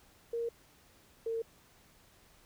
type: tone pair in turn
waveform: sine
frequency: 466.2 / 454.8 Hz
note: A#4 / A#4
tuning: 0 / -43 cents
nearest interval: unison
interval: 43 cents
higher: first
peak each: -32 / -32 dBFS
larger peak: neither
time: 0.33-0.49 / 1.26-1.42 s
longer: neither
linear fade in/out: 5 ms
effects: pink hiss -63 dBFS RMS until 2.45 s